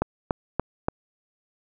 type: click train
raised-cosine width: 1 ms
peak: -8 dBFS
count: 4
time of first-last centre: 0.02-0.885 s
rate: 3.47 Hz
effects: none